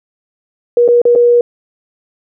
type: tone with dropouts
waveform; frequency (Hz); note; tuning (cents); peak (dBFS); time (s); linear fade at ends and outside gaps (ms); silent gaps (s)
sine; 479.6; A#4; +49; -5; 0.77-1.41; 2; 0.879-0.886 / 1.017-1.053 / 1.152-1.158
effects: none